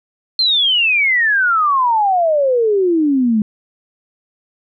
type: exponential sweep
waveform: sine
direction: down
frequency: 4229 to 207.7 Hz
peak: -11 dBFS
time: 0.39-3.42 s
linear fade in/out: 2 ms
effects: none